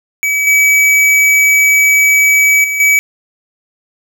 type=tone with level steps; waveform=square; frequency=2284 Hz; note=D7; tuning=49 cents flat; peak=-12 / -7 / -15 / -7 dBFS; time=0.23-2.99 s; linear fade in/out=0 ms; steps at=0.47 / 2.64 / 2.8 s; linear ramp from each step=2 ms; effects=none